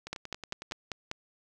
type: two click trains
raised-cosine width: 0.2 ms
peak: -17 / -23 dBFS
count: 6 / 8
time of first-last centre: 0.13-1.114 / 0.07-0.712 s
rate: 5.08 / 10.9 Hz
effects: none